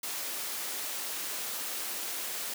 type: high-pass noise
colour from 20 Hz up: white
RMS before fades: -36 dBFS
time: 0.03-2.54 s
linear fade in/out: 5 ms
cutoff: 270 Hz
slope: 12 dB/octave
effects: none